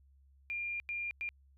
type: tone bursts at uneven times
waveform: sine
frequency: 2400 Hz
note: D7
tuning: 37 cents sharp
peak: -35 dBFS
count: 3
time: 0.5-0.8 / 0.89-1.11 / 1.21-1.29 s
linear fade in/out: 0 ms
effects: added 68 Hz sine -61 dBFS peak until 1.57 s